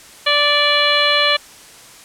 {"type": "harmonic tone with a mistuned harmonic", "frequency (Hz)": 585, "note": "D5", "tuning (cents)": -7, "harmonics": [1, 2, 3, 4, 5, 6, 7], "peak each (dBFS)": [-20, -20, -20, -20, -20, -20, -20], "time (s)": [0.26, 1.37], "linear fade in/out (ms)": 10, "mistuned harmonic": 6, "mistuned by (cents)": -46, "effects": ["white hiss -41 dBFS RMS until 2.04 s", "low-pass 10000 Hz 12 dB/octave"]}